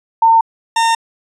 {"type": "tone pair in turn", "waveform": ["sine", "40% pulse"], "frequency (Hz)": [907, 912.8], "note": ["A#5", "A#5"], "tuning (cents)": [-48, -37], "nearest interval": "unison", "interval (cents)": 11, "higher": "second", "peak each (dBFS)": [-6, -10], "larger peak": "first", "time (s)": [[0.22, 0.41], [0.76, 0.95]], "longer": "neither", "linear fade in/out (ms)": 5, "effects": ["resampled to 22050 Hz"]}